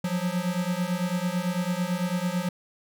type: beating tone pair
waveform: square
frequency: 174.61 / 183.61 Hz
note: F3 / F#3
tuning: 0 / -13 cents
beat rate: 9 Hz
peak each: -29 dBFS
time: 0.04-2.49 s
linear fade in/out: 5 ms
effects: none